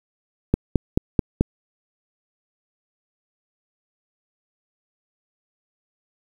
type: click train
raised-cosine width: 3 ms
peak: -3 dBFS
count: 5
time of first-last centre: 0.54-1.41 s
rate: 4.6 Hz
effects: 7-bit